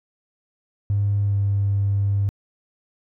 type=tone with pitch glide; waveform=triangle; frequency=101.3 to 99.91 Hz; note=G#2 to G2; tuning=-43 to +33 cents; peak=-14 dBFS; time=0.9-2.29 s; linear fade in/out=0 ms; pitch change=-24 cents; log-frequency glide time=1.25-1.35 s; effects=tanh soft clip ceiling -15 dBFS